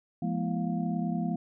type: tone cluster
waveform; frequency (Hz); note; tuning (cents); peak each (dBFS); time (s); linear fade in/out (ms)
sine; 171.6 / 209.1 / 240 / 331.7 / 705; F3 / G#3 / B3 / E4 / F5; -30 / +12 / -49 / +11 / +16; -31 / -33 / -33 / -40 / -39; 0.22-1.36; 5
effects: none